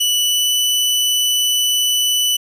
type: tone with pitch glide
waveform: sawtooth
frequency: 2960 to 2979 Hz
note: F#7 to F#7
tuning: 0 to +11 cents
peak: -11 dBFS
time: 0-2.37 s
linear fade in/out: 10 ms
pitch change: +11 cents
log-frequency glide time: 0.15-0.52 s
effects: none